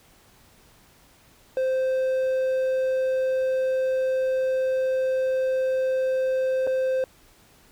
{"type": "tone with dropouts", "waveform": "triangle", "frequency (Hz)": 521, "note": "C5", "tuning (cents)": -7, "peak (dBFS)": -19, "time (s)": [1.57, 7.04], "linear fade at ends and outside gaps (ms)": 1, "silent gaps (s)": [6.668, 6.673], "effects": ["pink hiss -56 dBFS RMS until 7.71 s"]}